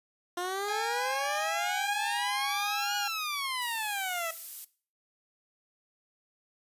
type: exponential two-way sweep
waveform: 15% pulse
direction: up then down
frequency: 349.2 to 1460 to 648 Hz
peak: -25 dBFS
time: 0.37-4.31 s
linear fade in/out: 5 ms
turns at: 2.96 s
type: harmonic tone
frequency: 817 Hz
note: G#5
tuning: 29 cents flat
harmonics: 1 / 2 / 3 / 4 / 5 / 6 / 7 / 8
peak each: -33 / -39 / -43 / -45 / -47 / -49 / -50 / -51 dBFS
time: 0.68-3.08 s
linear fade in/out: 5 ms
type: noise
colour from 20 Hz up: violet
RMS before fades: -39 dBFS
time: 3.61-4.65 s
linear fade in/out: 10 ms
effects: noise-tail reverb RT60 0.4 s tail -18 dB re dry + resampled to 32000 Hz